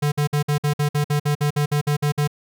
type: tone bursts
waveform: square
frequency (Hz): 146.83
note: D3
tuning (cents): 0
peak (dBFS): -18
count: 15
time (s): 0.02-2.276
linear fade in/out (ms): 10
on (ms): 100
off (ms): 54
effects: none